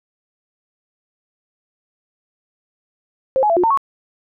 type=tone with pitch steps; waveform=sine; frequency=528 / 842 / 672 / 357.2 / 907 / 1106 Hz; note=C5 / G#5 / E5 / F4 / A#5 / C#6; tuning=+16 / +24 / +33 / +39 / -48 / -4 cents; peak=-12 dBFS; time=3.36-3.774 s; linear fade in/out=0 ms; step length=69 ms; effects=none